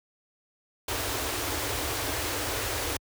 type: band-stop noise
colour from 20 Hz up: pink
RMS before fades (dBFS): -30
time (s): 0.88-2.97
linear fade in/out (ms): 5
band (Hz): 120 to 260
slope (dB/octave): 96
effects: high-pass 60 Hz 12 dB/octave